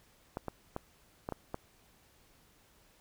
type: clicks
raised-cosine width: 1 ms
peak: -22 dBFS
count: 6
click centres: 0.371 / 0.483 / 0.764 / 1.289 / 1.323 / 1.544 s
effects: pink hiss -65 dBFS RMS until 3 s